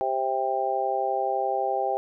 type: harmonic tone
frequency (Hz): 131.7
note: C3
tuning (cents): +12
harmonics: 3 / 4 / 5 / 6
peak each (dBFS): -31 / -30 / -30 / -26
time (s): 0.01-1.97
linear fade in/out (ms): 0
effects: none